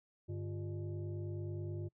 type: tone with frequency modulation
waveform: sine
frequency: 100.3 Hz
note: G2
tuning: 40 cents sharp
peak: -38 dBFS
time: 0.28-1.89 s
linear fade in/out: 20 ms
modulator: 250 Hz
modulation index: 0.98
effects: noise-tail reverb RT60 0.1 s tail -24 dB re dry